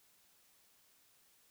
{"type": "silence", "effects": ["white hiss -69 dBFS RMS until 1.5 s"]}